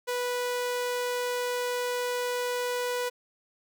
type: tone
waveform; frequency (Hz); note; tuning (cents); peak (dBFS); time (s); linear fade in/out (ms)
sawtooth; 491.8; B4; -7; -24; 0.07-3.1; 20
effects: none